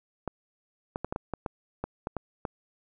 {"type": "clicks", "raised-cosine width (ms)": 1, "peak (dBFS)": -17, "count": 11, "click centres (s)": [0.277, 0.959, 1.046, 1.125, 1.161, 1.337, 1.462, 1.84, 2.071, 2.167, 2.452], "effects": []}